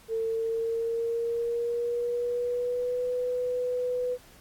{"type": "tone with pitch glide", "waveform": "sine", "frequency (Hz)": [450.1, 496.5], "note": ["A4", "B4"], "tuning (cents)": [39, 9], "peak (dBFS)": -26, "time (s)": [0.08, 4.18], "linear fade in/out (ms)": 50, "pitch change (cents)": 170, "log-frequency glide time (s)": [0.29, 3.04], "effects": ["pink hiss -55 dBFS RMS until 4.4 s", "AAC 64 kbps"]}